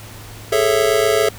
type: chord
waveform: square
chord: A major seventh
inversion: third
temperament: just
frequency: 412.5 / 440 / 550 / 660 Hz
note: G#4 / A4 / C#5 / E5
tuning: -12 / 0 / -14 / +2 cents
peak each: -20 / -18 / -22 / -20 dBFS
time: 0.52-1.29 s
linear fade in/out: 5 ms
effects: added 106 Hz sine -37 dBFS peak until 1.38 s + pink hiss -38 dBFS RMS until 1.38 s